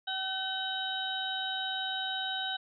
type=harmonic tone; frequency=762 Hz; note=G5; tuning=49 cents flat; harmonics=1 / 2 / 4 / 5; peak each=-38 / -37 / -38 / -36 dBFS; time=0.07-2.57 s; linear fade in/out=10 ms; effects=none